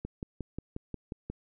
click train, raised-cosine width 3 ms, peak -23 dBFS, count 8, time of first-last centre 0.05-1.3 s, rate 5.6 Hz, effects none

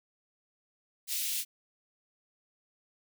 white high-pass noise, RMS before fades -33 dBFS, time 1.07-1.45 s, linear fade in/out 50 ms, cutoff 2500 Hz, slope 24 dB/octave, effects none

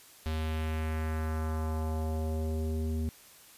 square tone with low-pass filter sweep, 78.9 Hz, D#2, 25 cents sharp, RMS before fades -32 dBFS, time 0.26-3.09 s, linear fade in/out 0 ms, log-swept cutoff 4000 to 290 Hz, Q 1.7, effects white hiss -55 dBFS RMS until 3.57 s + resampled to 32000 Hz

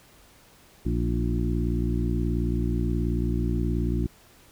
harmonic tone with a mistuned harmonic, 58.6 Hz, A#1, 10 cents sharp, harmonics 1 / 2 / 3 / 4 / 5 / 6, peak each -26 / -29 / -31 / -32 / -33 / -34 dBFS, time 0.85-4.07 s, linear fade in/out 10 ms, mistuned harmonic 5, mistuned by +42 cents, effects pink hiss -55 dBFS RMS until 4.51 s

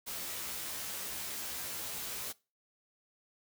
white noise with comb filter, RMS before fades -40 dBFS, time 0.06-2.33 s, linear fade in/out 20 ms, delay 15 ms, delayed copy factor +0.9, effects noise-tail reverb RT60 0.3 s tail -22 dB re dry

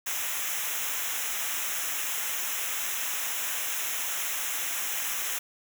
white noise with comb filter, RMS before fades -31 dBFS, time 0.06-5.39 s, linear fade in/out 10 ms, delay 0.22 ms, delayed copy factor -0.85, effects none

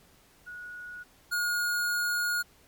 sine / square tone pair in turn, 1457 / 1436.1 Hz, F#6 / F6, -27 / +48 cents, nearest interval unison, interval 25 cents, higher first, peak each -39 / -27 dBFS, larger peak second, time 0.46-1.04 / 1.31-2.43 s, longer second, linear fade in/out 20 ms, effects pink hiss -60 dBFS RMS until 2.67 s + MP3 96 kbps

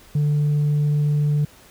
sine tone, 147.7 Hz, D3, 10 cents sharp, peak -14 dBFS, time 0.15-1.45 s, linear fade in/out 5 ms, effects tanh soft clip ceiling -15 dBFS + pink hiss -49 dBFS RMS until 1.7 s

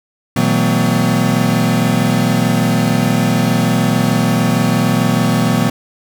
square tone cluster, 120.1 / 160.9 / 185.6 / 225.3 / 251.9 Hz, B2 / E3 / F#3 / A3 / B3, -48 / -42 / +6 / +41 / +34 cents, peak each -19 dBFS, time 0.36-5.7 s, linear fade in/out 5 ms, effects none

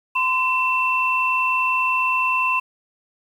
sine tone pair together, 1025.7 / 2685 Hz, C6 / E7, -35 / +31 cents, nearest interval octave + perfect fourth, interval 1666 cents, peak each -20 dBFS, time 0.15-2.6 s, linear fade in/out 10 ms, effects 8-bit

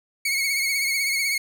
sawtooth tone with vibrato, 2200 Hz, C#7, 14 cents flat, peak -18 dBFS, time 0.25-1.38 s, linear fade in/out 5 ms, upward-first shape triangle, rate 16 Hz, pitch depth 60 cents each way, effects none

